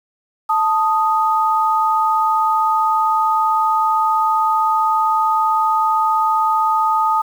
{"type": "tone pair together", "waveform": "sine", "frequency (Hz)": [880, 1244.5], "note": ["A5", "D#6"], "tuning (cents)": [0, 0], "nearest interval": "tritone", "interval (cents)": 600, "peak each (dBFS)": -16, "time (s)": [0.49, 7.22], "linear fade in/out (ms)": 10, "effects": ["7-bit"]}